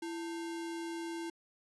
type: tone with sample-and-hold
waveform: sine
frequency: 333.9 Hz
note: E4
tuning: 22 cents sharp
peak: -37 dBFS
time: 0.02-1.3 s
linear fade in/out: 5 ms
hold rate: 1225 Hz
effects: resampled to 24000 Hz